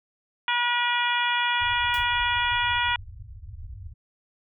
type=harmonic tone; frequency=481.9 Hz; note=B4; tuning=43 cents flat; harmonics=2 / 3 / 4 / 5 / 6 / 7; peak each=-26 / -28 / -29 / -30 / -31 / -31 dBFS; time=0.48-2.96 s; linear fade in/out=2 ms
type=low-pass noise; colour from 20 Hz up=white; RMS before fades=-40 dBFS; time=1.6-3.94 s; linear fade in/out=20 ms; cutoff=110 Hz; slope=96 dB/octave
type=noise with exponential decay; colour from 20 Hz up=white; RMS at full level=-38 dBFS; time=1.94-2.09 s; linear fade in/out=1 ms; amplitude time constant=32 ms
effects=none